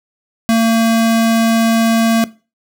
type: tone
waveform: square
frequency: 227 Hz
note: A#3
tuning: 46 cents flat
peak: -10 dBFS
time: 0.49-2.24 s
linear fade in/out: 0 ms
effects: noise-tail reverb RT60 0.3 s tail -18 dB re dry